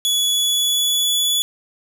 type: tone with pitch glide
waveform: sawtooth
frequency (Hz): 3398 to 3424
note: G#7 to A7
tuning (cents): +39 to -48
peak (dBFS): -13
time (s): 0.05-1.42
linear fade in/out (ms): 0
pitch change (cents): +13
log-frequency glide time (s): 0.21-1.29
effects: none